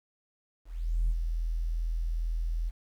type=tone with ADSR envelope; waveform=sine; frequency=41.2 Hz; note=E1; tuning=in tune; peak=-21 dBFS; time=0.65-2.71 s; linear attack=440 ms; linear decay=51 ms; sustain=-6 dB; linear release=30 ms; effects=tanh soft clip ceiling -21 dBFS + 10-bit